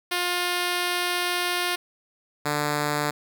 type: tone pair in turn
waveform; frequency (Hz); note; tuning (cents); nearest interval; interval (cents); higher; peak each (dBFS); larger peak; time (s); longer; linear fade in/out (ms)
5% pulse; 354.8 / 147.8; F4 / D3; +27 / +11; octave + minor third; 1516; first; -12; neither; 0.11-1.76 / 2.45-3.11; first; 10
effects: none